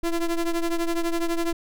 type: ring-modulated tone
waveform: square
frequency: 170 Hz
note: F3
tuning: 46 cents flat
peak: -20 dBFS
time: 0.03-1.53 s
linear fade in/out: 5 ms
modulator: 164 Hz
effects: none